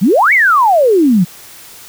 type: exponential two-way sweep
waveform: sine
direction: up then down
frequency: 164.81 to 2289 to 164.81 Hz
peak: -6 dBFS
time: 0.01-1.25 s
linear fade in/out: 20 ms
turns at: 0.33 s
effects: white hiss -36 dBFS RMS until 1.88 s